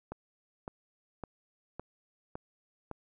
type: click train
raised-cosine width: 1 ms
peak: -25 dBFS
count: 6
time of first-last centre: 0.12-2.913 s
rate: 1.79 Hz
effects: none